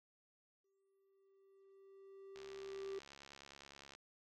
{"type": "tone with exponential growth", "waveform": "triangle", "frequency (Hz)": 390, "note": "G4", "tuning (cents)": -9, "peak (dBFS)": -39, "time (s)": [0.64, 2.99], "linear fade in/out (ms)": 5, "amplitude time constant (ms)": 510}
{"type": "click train", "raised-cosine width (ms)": 0.2, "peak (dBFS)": -38, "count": 112, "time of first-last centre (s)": [2.36, 3.95], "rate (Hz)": 69.8}
{"effects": []}